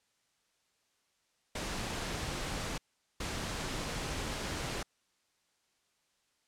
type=noise bursts at uneven times; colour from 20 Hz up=pink; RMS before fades=-37 dBFS; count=2; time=1.55-2.78 / 3.2-4.83 s; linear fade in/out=5 ms; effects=white hiss -75 dBFS RMS until 6.47 s + low-pass 8000 Hz 12 dB/octave